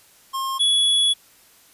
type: tone pair in turn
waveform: square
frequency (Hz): 1069 / 3385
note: C6 / G#7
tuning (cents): +37 / +32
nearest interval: octave + minor sixth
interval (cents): 1995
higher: second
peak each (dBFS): -24 / -16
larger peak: second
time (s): 0.33-0.59 / 0.59-1.14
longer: second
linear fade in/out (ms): 20
effects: white hiss -53 dBFS RMS until 1.73 s + resampled to 32000 Hz